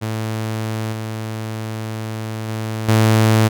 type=tone with level steps; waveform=sawtooth; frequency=110 Hz; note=A2; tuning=in tune; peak=-17 / -20 / -18 / -7 dBFS; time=0.01-3.49 s; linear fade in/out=20 ms; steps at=0.92 / 2.48 / 2.88 s; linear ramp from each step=10 ms; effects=none